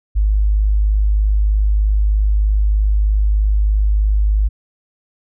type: tone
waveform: sine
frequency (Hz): 51.6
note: G#1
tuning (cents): -10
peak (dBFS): -11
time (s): 0.15-4.49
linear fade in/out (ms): 20
effects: none